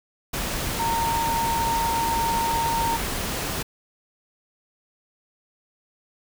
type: tone in noise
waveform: sine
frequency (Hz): 920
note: A#5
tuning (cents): -23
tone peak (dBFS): -22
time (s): 0.79-2.97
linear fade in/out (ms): 10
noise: pink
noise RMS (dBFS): -28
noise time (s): 0.33-3.63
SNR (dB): +3
effects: none